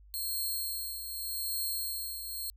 5% pulse tone with tremolo, 4238 Hz, C8, 21 cents sharp, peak -24 dBFS, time 0.14-2.5 s, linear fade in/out 0 ms, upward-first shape triangle, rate 0.84 Hz, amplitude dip 60%, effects added 50 Hz sine -53 dBFS peak until 2.56 s

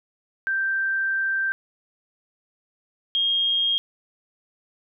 sine tone pair in turn, 1568 / 3241 Hz, G6 / G#7, 0 / -43 cents, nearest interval octave + minor second, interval 1257 cents, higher second, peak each -21 / -19 dBFS, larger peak second, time 0.47-1.52 / 3.15-3.78 s, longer first, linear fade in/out 0 ms, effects none

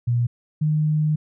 sine tone pair in turn, 120 / 153.16 Hz, B2 / D#3, -49 / -27 cents, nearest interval major third, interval 422 cents, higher second, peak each -17 dBFS, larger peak neither, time 0.07-0.27 / 0.61-1.16 s, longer second, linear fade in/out 10 ms, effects none

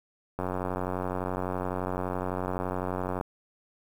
click train, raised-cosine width 1 ms, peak -17 dBFS, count 260, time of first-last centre 0.39-3.211 s, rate 91.8 Hz, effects 8-bit

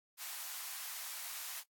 white high-pass noise, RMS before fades -44 dBFS, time 0.17-1.64 s, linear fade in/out 50 ms, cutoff 760 Hz, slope 24 dB/octave, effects noise-tail reverb RT60 0.1 s tail -19 dB re dry + AAC 64 kbps

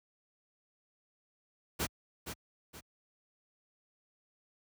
pink noise with echo, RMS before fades -32 dBFS, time 1.79-1.87 s, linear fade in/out 20 ms, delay 470 ms, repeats 2, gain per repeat -8 dB, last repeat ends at 2.81 s, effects high-pass 60 Hz 12 dB/octave

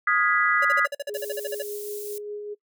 sine chord, F half-diminished seventh, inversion third, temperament equal with one note detuned, 1244.5 / 1419.7 / 1661.2 / 1975.5 Hz, Eb6 / F6 / Ab6 / Cb7, 0 / +28 / 0 / 0 cents, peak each -23 / -26 / -24 / -24 dBFS, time 0.07-0.86 s, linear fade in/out 5 ms
square tone bursts, 569 Hz, C#5, 45 cents sharp, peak -28 dBFS, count 14, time 0.62-1.624 s, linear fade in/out 5 ms, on 29 ms, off 46 ms
sine tone with tremolo, 415.3 Hz, G#4, in tune, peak -30 dBFS, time 1.08-2.55 s, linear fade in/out 20 ms, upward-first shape sine, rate 5 Hz, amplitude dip 30%
white high-pass noise, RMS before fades -39 dBFS, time 1.14-2.18 s, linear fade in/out 0 ms, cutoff 7200 Hz, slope 12 dB/octave
effects noise-tail reverb RT60 0.1 s tail -24 dB re dry

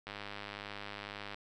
click train, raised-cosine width 0.3 ms, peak -26 dBFS, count 131, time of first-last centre 0.07-1.345 s, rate 102 Hz, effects none

